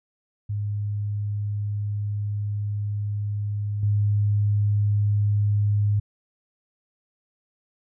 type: tone with level steps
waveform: sine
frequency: 103.3 Hz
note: G#2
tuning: 9 cents flat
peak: -24 / -18 dBFS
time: 0.49-6 s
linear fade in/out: 10 ms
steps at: 3.83 s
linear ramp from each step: 2 ms
effects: none